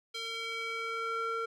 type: tone with band-pass filter sweep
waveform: square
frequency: 455.6 Hz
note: A#4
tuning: 40 cents flat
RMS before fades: -36 dBFS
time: 0.14-1.46 s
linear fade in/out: 10 ms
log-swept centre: 3600 to 1100 Hz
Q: 2
effects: none